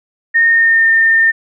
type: tone with pitch glide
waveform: sine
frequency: 1838 to 1811.6 Hz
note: A#6 to A#6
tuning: -25 to -50 cents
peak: -7 dBFS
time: 0.34-1.32 s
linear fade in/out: 20 ms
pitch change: -25 cents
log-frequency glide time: 0.5-0.89 s
effects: none